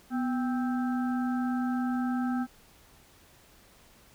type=harmonic tone with a mistuned harmonic; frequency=261.8 Hz; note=C4; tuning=1 cent sharp; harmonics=1 / 3 / 5 / 6; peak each=-27 / -37 / -41 / -43 dBFS; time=0.1-2.47 s; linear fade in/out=50 ms; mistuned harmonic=1; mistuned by=-93 cents; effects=pink hiss -58 dBFS RMS until 4.14 s